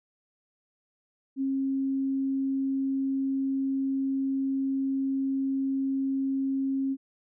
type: tone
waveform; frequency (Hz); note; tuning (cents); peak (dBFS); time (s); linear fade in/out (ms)
sine; 270; C#4; -45; -25; 1.36-6.97; 50
effects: none